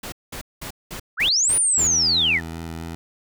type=noise bursts; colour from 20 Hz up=pink; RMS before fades=-33 dBFS; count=7; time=0.03-1.874 s; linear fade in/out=5 ms; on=92 ms; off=200 ms
type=linear two-way sweep; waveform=sine; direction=up then down; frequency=1174.7 to 9630 to 1677 Hz; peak=-16 dBFS; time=1.17-2.41 s; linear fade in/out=50 ms; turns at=1.56 s
type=tone with vibrato; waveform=15% pulse; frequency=82.41 Hz; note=E2; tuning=in tune; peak=-24 dBFS; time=1.78-2.95 s; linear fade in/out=0 ms; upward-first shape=square; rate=3.9 Hz; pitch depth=13 cents each way
effects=none